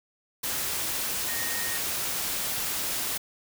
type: tone in noise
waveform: sine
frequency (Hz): 1856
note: A#6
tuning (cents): -8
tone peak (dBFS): -35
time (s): 1.28-1.78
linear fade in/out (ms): 10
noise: white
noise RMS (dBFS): -30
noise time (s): 0.43-3.18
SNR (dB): -8
effects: none